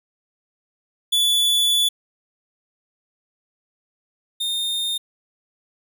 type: tone pair in turn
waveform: 45% pulse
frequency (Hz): 3452 / 3654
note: A7 / A#7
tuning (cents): -34 / -35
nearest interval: minor second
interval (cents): 99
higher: second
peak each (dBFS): -16 / -22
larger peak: first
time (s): 1.12-1.89 / 4.4-4.98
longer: first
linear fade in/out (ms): 10
effects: none